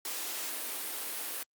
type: high-pass noise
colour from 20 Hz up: white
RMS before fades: -37 dBFS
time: 0.05-1.43 s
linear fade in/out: 2 ms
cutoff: 250 Hz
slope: 48 dB/octave
effects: Opus 48 kbps